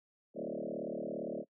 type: tone with frequency modulation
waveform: sine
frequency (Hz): 392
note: G4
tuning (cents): 0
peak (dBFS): -35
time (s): 0.34-1.45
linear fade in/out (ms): 50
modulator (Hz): 37.5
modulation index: 5.9
effects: noise-tail reverb RT60 0.1 s tail -23 dB re dry + high-pass 200 Hz 12 dB/octave